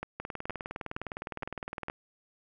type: two click trains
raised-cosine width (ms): 0.5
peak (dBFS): -21 / -20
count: 34 / 5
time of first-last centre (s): 0.2-1.884 / 0.03-1.899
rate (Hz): 19.6 / 2.14
effects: none